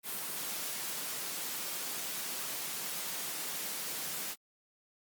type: high-pass noise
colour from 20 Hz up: white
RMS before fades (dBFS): -38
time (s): 0.03-4.36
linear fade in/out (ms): 50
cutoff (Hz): 130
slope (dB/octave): 96
effects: Opus 32 kbps